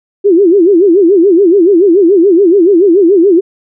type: tone with vibrato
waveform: sine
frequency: 366.9 Hz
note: F#4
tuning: 15 cents flat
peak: -3 dBFS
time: 0.24-3.41 s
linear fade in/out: 20 ms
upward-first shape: sine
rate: 7 Hz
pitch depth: 210 cents each way
effects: none